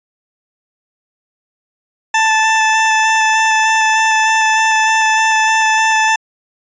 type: tone with vibrato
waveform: 20% pulse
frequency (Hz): 880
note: A5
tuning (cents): 0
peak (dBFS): -5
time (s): 2.14-6.16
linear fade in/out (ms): 5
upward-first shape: square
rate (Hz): 3.3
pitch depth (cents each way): 8
effects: resampled to 16000 Hz